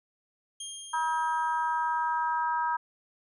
10% pulse tone with exponential decay, 3217 Hz, G7, 44 cents sharp, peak -26 dBFS, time 0.6-2.44 s, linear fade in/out 5 ms, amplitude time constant 400 ms
harmonic tone, 319.3 Hz, D#4, 45 cents sharp, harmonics 3 / 4 / 5, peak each -27 / -33 / -35 dBFS, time 0.93-2.77 s, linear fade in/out 10 ms
effects resampled to 24000 Hz

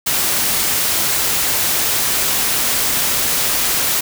white noise, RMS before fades -17 dBFS, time 0.06-4.01 s, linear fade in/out 10 ms, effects none

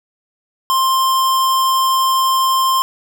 square tone, 1052 Hz, C6, 9 cents sharp, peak -13 dBFS, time 0.7-2.82 s, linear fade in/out 0 ms, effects none

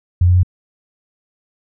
sine tone with pitch steps, 88.5 / 89.58 / 90.67 Hz, F2 / F2 / F#2, +23 / +44 / -35 cents, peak -8 dBFS, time 0.21-0.432 s, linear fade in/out 5 ms, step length 74 ms, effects none

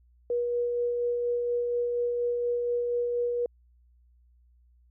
sine tone with tremolo, 481.3 Hz, B4, 45 cents flat, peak -24 dBFS, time 0.3-3.46 s, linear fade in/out 2 ms, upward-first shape sine, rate 4.2 Hz, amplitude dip 25%, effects added 60 Hz sine -58 dBFS peak until 4.9 s

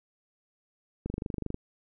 click train, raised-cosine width 3 ms, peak -20 dBFS, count 13, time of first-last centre 1.06-1.544 s, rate 24.8 Hz, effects none

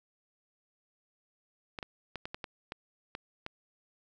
clicks, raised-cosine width 0.3 ms, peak -22 dBFS, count 9, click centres 1.788 / 1.828 / 2.157 / 2.255 / 2.345 / 2.442 / 2.721 / 3.151 / 3.464 s, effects none

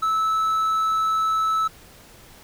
triangle tone, 1306 Hz, E6, 17 cents flat, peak -17 dBFS, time 0.02-1.68 s, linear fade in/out 10 ms, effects pink hiss -48 dBFS RMS until 2.43 s

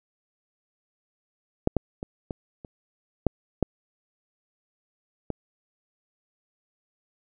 clicks, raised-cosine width 2 ms, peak -6 / -8 / -19 / -18 / -27 / -6 / -7 / -15 dBFS, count 8, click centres 1.674 / 1.767 / 2.029 / 2.308 / 2.648 / 3.267 / 3.627 / 5.303 s, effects none

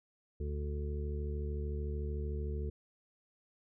harmonic tone, 73.42 Hz, D2, in tune, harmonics 1 / 2 / 3 / 5 / 6, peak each -35 / -45 / -48 / -46 / -46 dBFS, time 0.4-2.7 s, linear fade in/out 5 ms, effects none

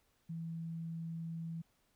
sine tone, 164.81 Hz, E3, in tune, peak -39 dBFS, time 0.29-1.62 s, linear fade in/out 10 ms, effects pink hiss -75 dBFS RMS until 1.95 s

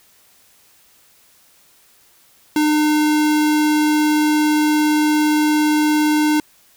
square tone, 302.9 Hz, D#4, 46 cents flat, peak -14 dBFS, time 2.56-6.4 s, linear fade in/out 2 ms, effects white hiss -53 dBFS RMS until 6.76 s

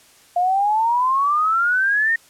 sine exponential sweep, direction up, 698.5 to 1864.7 Hz, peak -15 dBFS, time 0.36-2.16 s, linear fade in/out 5 ms, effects white hiss -51 dBFS RMS until 2.29 s + low-pass 11000 Hz 12 dB/octave

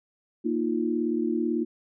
sine chord, Bb suspended fourth, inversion none, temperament equal, 233.1 / 311.1 / 349.2 Hz, Bb3 / Eb4 / F4, 0 / 0 / 0 cents, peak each -28 dBFS, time 0.44-1.65 s, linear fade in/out 20 ms, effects none

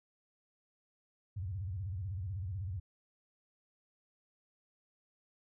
sine tone with vibrato, 93.7 Hz, F#2, 22 cents sharp, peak -36 dBFS, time 1.36-2.8 s, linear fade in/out 10 ms, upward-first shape square, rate 16 Hz, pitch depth 180 cents each way, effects none

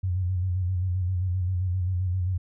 sine tone with vibrato, 91.3 Hz, F#2, 23 cents flat, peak -23 dBFS, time 0.03-2.38 s, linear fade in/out 10 ms, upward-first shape square, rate 7.6 Hz, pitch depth 49 cents each way, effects none

